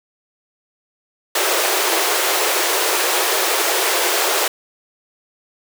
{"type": "high-pass noise", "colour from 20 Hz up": "pink", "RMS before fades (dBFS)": -18, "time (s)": [1.35, 4.48], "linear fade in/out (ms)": 5, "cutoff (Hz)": 340, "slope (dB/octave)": 96, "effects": []}